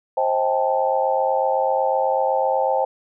sine chord, A half-diminished seventh, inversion first, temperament just, 528 / 633.6 / 792 / 880 Hz, C5 / Eb5 / G5 / A5, +16 / +31 / +18 / 0 cents, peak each -21 / -25 / -22 / -24 dBFS, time 0.17-2.85 s, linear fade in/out 5 ms, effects none

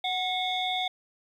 sine tone cluster, 740 / 2179 / 3435 / 3662 Hz, F#5 / C#7 / A7 / A#7, 0 / -30 / -42 / -32 cents, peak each -29 / -34 / -32 / -33 dBFS, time 0.04-0.88 s, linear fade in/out 5 ms, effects tanh soft clip ceiling -18 dBFS + 10-bit

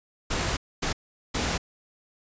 pink noise bursts at uneven times, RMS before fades -27 dBFS, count 3, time 0.3-0.57 / 0.82-0.93 / 1.34-1.58 s, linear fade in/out 10 ms, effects resampled to 16000 Hz

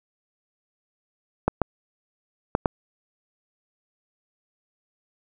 clicks, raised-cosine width 1 ms, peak -5 dBFS, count 4, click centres 1.48 / 1.617 / 2.551 / 2.658 s, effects none

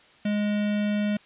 square tone with notch filter, 207.7 Hz, G#3, in tune, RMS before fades -25 dBFS, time 0.25-1.17 s, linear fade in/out 5 ms, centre 990 Hz, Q 1.8, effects white hiss -55 dBFS RMS until 1.25 s + resampled to 8000 Hz

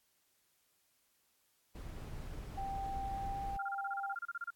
brown noise, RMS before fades -44 dBFS, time 1.75-3.57 s, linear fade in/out 5 ms
sine tone with pitch glide, 784 to 790.8 Hz, G5 to G5, 0 to +15 cents, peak -38 dBFS, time 2.57-4.15 s, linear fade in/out 10 ms, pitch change +15 cents, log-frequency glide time 3.1-3.37 s
sine tone bursts, 1396 Hz, F6, 1 cent flat, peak -37 dBFS, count 15, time 3.59-4.505 s, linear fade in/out 5 ms, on 33 ms, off 30 ms
effects white hiss -75 dBFS RMS until 4.55 s + AAC 64 kbps

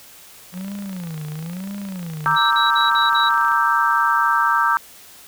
triangle tone with vibrato, 174.61 Hz, F3, in tune, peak -25 dBFS, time 0.52-2.38 s, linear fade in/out 50 ms, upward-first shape sine, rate 1 Hz, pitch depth 250 cents each way
click train, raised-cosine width 0.3 ms, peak -23 dBFS, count 85, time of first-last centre 0.54-3.519 s, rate 28.2 Hz
sine chord, E half-diminished seventh, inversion second, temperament equal, 932.3 / 1174.7 / 1318.5 / 1568 Hz, Bb5 / D6 / E6 / G6, 0 / 0 / 0 / 0 cents, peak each -20 dBFS, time 2.26-4.77 s, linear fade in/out 0 ms
sine tone bursts, 3900 Hz, B7, 23 cents flat, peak -20 dBFS, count 5, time 2.36-3.294 s, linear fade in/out 10 ms, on 150 ms, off 46 ms
effects white hiss -44 dBFS RMS until 5.27 s

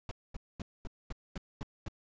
brown noise bursts, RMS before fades -38 dBFS, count 8, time 0.09-1.884 s, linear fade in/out 2 ms, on 23 ms, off 230 ms, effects resampled to 16000 Hz

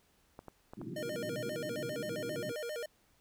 clicks, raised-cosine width 1 ms, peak -32 dBFS, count 4, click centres 0.391 / 0.483 / 0.735 / 0.815 s
white band-pass noise, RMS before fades -43 dBFS, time 0.77-2.52 s, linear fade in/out 5 ms, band 110 to 380 Hz, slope 96 dB/octave
square tone with vibrato, 536 Hz, C5, 42 cents sharp, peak -38 dBFS, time 0.96-2.86 s, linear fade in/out 5 ms, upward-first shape square, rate 7.5 Hz, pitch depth 220 cents each way
effects pink hiss -70 dBFS RMS until 3.2 s

